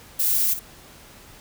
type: noise with echo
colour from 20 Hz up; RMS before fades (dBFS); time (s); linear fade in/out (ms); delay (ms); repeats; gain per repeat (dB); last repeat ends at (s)
violet; -21; 0.19-0.54; 10; 56; 1; -11; 0.596
effects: pink hiss -47 dBFS RMS until 1.4 s